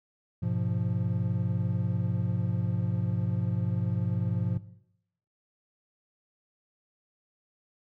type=chord; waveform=triangle; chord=F diminished; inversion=first; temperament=equal with one note detuned; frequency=103.23 / 123.47 / 174.61 Hz; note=Ab2 / Cb3 / F3; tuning=-10 / 0 / 0 cents; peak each=-29 dBFS; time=0.42-4.58 s; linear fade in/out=10 ms; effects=noise-tail reverb RT60 0.8 s tail -17 dB re dry